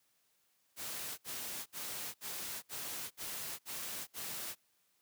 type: noise bursts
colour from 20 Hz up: white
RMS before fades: -42 dBFS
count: 8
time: 0.76-4.554 s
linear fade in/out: 50 ms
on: 420 ms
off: 62 ms
effects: white hiss -75 dBFS RMS until 5.01 s + high-pass 80 Hz 12 dB/octave